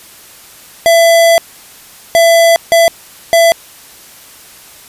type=tone bursts at uneven times; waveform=square; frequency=669 Hz; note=E5; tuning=25 cents sharp; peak=-5 dBFS; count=4; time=0.86-1.38 / 2.15-2.56 / 2.72-2.88 / 3.33-3.52 s; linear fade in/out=0 ms; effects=white hiss -37 dBFS RMS until 4.88 s + resampled to 32000 Hz